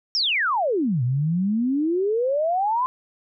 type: exponential two-way sweep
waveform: sine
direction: down then up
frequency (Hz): 5630 to 118.3 to 1047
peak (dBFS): -19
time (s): 0.15-2.86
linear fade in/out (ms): 0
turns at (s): 1.03
effects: none